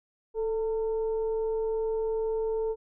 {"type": "tone with frequency modulation", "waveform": "sine", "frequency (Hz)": 441.8, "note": "A4", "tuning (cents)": 7, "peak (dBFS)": -26, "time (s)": [0.34, 2.76], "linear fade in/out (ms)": 50, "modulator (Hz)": 463, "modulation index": 0.35, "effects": []}